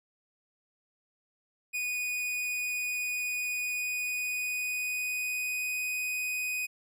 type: tone with pitch glide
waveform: 45% pulse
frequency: 2473 to 2495 Hz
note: D#7 to D#7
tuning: -11 to +4 cents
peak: -30 dBFS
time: 1.73-6.67 s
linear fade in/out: 20 ms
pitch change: +15 cents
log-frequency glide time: 3.7-5.81 s
effects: none